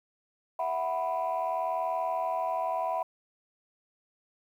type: chord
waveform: sine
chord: E suspended second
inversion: none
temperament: equal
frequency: 659.3 / 740 / 987.8 Hz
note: E5 / F#5 / B5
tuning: 0 / 0 / 0 cents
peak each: -31 dBFS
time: 0.59-3.03 s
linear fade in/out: 5 ms
effects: tanh soft clip ceiling -22 dBFS + 10-bit